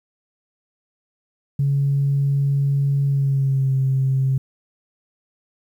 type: tone with pitch glide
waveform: sine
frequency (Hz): 139.8 to 133.33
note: C#3 to C3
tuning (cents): +15 to +33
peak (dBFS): -15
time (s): 1.59-4.38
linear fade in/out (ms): 5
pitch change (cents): -82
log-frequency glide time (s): 3.06-3.74
effects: tanh soft clip ceiling -11 dBFS + 9-bit